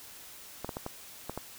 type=clicks; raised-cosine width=1 ms; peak=-21 dBFS; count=6; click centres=0.646 / 0.692 / 0.769 / 0.864 / 1.296 / 1.376 s; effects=white hiss -49 dBFS RMS until 1.58 s